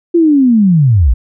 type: linear sweep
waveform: sine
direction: down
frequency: 349.2 to 49 Hz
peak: -5 dBFS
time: 0.14-1.14 s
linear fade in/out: 10 ms
effects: none